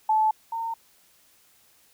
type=tone pair in turn; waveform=sine; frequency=869 / 912.2 Hz; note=A5 / A#5; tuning=-22 / -38 cents; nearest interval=minor second; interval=84 cents; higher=second; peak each=-18 / -27 dBFS; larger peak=first; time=0.09-0.31 / 0.52-0.74 s; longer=neither; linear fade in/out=5 ms; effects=white hiss -60 dBFS RMS until 1.93 s